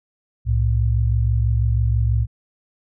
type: tone pair together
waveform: sine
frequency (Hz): 65.17 / 111.3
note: C2 / A2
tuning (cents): -6 / +20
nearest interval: major sixth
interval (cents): 926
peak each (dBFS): -18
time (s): 0.45-2.27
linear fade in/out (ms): 50
effects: none